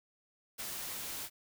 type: noise with ADSR envelope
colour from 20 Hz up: white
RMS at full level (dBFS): -39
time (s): 0.58-1.3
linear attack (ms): 23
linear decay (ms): 14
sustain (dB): -2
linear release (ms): 60
effects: none